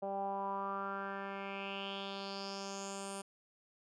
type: tone with low-pass filter sweep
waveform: 10% pulse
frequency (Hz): 196.7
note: G3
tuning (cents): +6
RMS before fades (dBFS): -41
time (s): 0.02-3.22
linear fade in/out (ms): 10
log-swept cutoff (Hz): 670 to 9500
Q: 4.9
effects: none